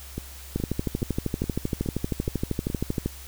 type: two click trains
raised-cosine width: 3 ms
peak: -12 / -17 dBFS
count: 33 / 7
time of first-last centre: 0.56-3.06 / 0.18-2.701 s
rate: 12.8 / 2.38 Hz
effects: added 67 Hz sine -42 dBFS peak until 3.27 s + white hiss -45 dBFS RMS until 3.27 s